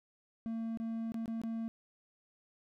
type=tone with dropouts; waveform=triangle; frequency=226.6 Hz; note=A#3; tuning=49 cents flat; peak=-33 dBFS; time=0.46-1.68 s; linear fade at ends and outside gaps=0 ms; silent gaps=0.773-0.8 / 1.12-1.143 / 1.258-1.279 / 1.416-1.436 s; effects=none